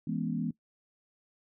sine chord, C# minor seventh, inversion first, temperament equal with one note detuned, 164.81 / 207.7 / 243.1 / 277.2 Hz, E3 / G#3 / B3 / C#4, 0 / 0 / -27 / 0 cents, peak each -34 / -35 / -34 / -39 dBFS, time 0.07-0.51 s, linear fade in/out 5 ms, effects noise-tail reverb RT60 0.1 s tail -19 dB re dry

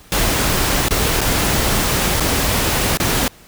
pink noise with dropouts, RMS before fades -17 dBFS, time 0.12-3.28 s, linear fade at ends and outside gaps 1 ms, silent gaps 0.885-0.908 / 1.208-1.214 / 2.199-2.205 / 2.972-3 s, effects pink hiss -45 dBFS RMS until 3.47 s

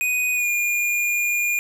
square tone with pitch glide, 2489 to 2422 Hz, D#7 to D#7, 0 to -47 cents, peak -20 dBFS, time 0.01-1.59 s, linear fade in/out 0 ms, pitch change -47 cents, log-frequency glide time 0.34-0.48 s, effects none

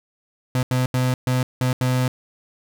35% pulse tone bursts at uneven times, 127.2 Hz, C3, 48 cents flat, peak -16 dBFS, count 6, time 0.55-0.63 / 0.71-0.86 / 0.94-1.14 / 1.27-1.43 / 1.61-1.73 / 1.81-2.08 s, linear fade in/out 2 ms, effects none

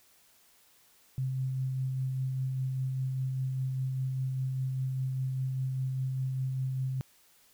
sine tone with tremolo, 131.1 Hz, C3, 4 cents sharp, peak -28 dBFS, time 1.18-7.01 s, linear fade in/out 0 ms, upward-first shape sine, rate 5 Hz, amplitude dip 25%, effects white hiss -63 dBFS RMS until 7.53 s

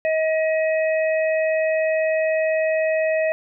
harmonic tone, 634 Hz, D#5, 32 cents sharp, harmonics 1 / 3 / 4, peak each -18 / -28 / -30 dBFS, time 0.05-3.32 s, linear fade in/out 0 ms, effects none

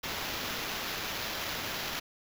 white noise with sample-and-hold, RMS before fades -36 dBFS, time 0.03-2 s, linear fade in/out 10 ms, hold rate 8820 Hz, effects none

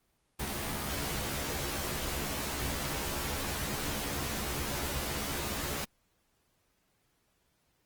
pink noise with comb filter, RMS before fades -35 dBFS, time 0.39-5.85 s, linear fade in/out 10 ms, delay 14 ms, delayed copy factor +0.85, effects pink hiss -74 dBFS RMS until 7.85 s + Opus 24 kbps

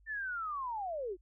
sine linear sweep, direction down, 1800 to 336.5 Hz, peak -35 dBFS, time 0.06-1.17 s, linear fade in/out 50 ms, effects added 50 Hz sine -61 dBFS peak until 1.21 s

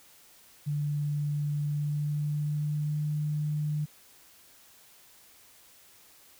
sine tone with pitch glide, 146.83 to 150 Hz, D3 to D3, 0 to +37 cents, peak -27 dBFS, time 0.66-3.86 s, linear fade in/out 20 ms, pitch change +37 cents, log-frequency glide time 1.59-3.02 s, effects white hiss -57 dBFS RMS until 6.39 s

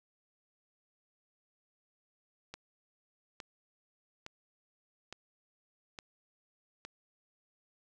click train, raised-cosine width 0.2 ms, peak -26 dBFS, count 6, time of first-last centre 2.54-6.85 s, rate 1.16 Hz, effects none

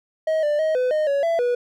triangle tone with pitch steps, 633 / 592 / 630 / 504 / 615 / 561 / 668 / 487 Hz, D#5 / D5 / D#5 / B4 / D#5 / C#5 / E5 / B4, +30 / +14 / +21 / +35 / -20 / +21 / +23 / -24 cents, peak -16 dBFS, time 0.27-1.55 s, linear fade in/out 5 ms, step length 160 ms, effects none

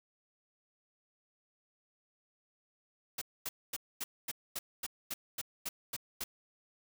white noise bursts, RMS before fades -38 dBFS, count 12, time 3.18-6.24 s, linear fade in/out 5 ms, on 35 ms, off 240 ms, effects none

